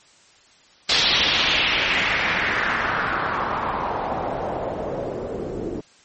white noise with low-pass filter sweep, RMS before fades -23 dBFS, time 0.89-5.81 s, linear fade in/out 5 ms, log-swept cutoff 4200 to 350 Hz, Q 2.4, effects white hiss -53 dBFS RMS until 6.04 s + MP3 32 kbps

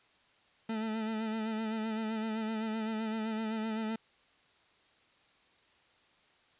40% pulse tone with vibrato, 220.1 Hz, A3, 1 cent sharp, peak -32 dBFS, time 0.69-3.96 s, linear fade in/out 5 ms, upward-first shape sine, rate 7.8 Hz, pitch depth 38 cents each way, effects white hiss -66 dBFS RMS until 6.59 s + resampled to 8000 Hz

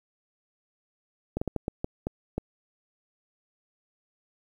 slowing click train, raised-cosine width 2 ms, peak -15 dBFS, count 8, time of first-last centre 1.37-2.38 s, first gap 45 ms, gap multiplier 1.38, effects 9-bit

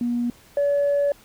sine tone pair in turn, 240 / 570.8 Hz, B3 / D5, -49 / -49 cents, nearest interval octave + minor third, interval 1500 cents, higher second, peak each -20 / -16 dBFS, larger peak second, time 0.01-0.3 / 0.57-1.12 s, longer second, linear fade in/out 2 ms, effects tanh soft clip ceiling -15 dBFS + pink hiss -52 dBFS RMS until 1.24 s

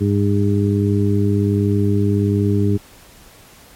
harmonic tone, 101.3 Hz, G#2, 43 cents flat, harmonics 1 / 2 / 3 / 4, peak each -16 / -19 / -21 / -22 dBFS, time 0-2.78 s, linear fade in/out 20 ms, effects pink hiss -45 dBFS RMS until 3.75 s + MP3 64 kbps

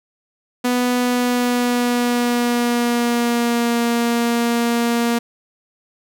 sawtooth tone with pitch glide, 246.9 to 235.3 Hz, B3 to A#3, 0 to +16 cents, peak -12 dBFS, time 0.64-5.19 s, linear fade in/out 10 ms, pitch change -84 cents, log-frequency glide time 0.97-3.78 s, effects none

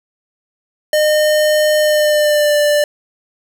square tone with pitch glide, 609 to 590.6 Hz, D#5 to D5, -37 to +10 cents, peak -11 dBFS, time 0.93-2.84 s, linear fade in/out 2 ms, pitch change -53 cents, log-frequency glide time 1.78-2.57 s, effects none

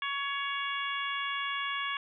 harmonic tone, 560 Hz, C#5, 18 cents sharp, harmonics 2 / 3 / 4 / 5 / 6, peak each -35 / -37 / -38 / -39 / -40 dBFS, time 0.02-1.97 s, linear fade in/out 2 ms, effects none

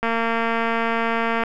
click train, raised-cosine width 0.5 ms, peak -8 dBFS, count 323, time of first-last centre 0.03-1.436 s, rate 229 Hz, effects none

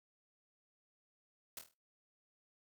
white noise with echo, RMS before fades -45 dBFS, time 1.57-1.59 s, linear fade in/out 2 ms, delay 25 ms, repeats 6, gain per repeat -6 dB, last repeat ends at 1.74 s, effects noise-tail reverb RT60 0.3 s tail -25 dB re dry

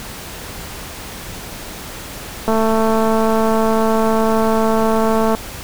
click train, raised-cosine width 1 ms, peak -4 dBFS, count 638, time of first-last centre 2.48-5.349 s, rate 222 Hz, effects pink hiss -31 dBFS RMS until 5.63 s

